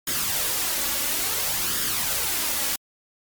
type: noise with flanger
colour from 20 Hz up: white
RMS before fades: -25 dBFS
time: 0.07-2.76 s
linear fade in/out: 5 ms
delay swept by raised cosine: 0.58 to 3.58 ms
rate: 0.58 Hz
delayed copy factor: +0.5
effects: MP3 96 kbps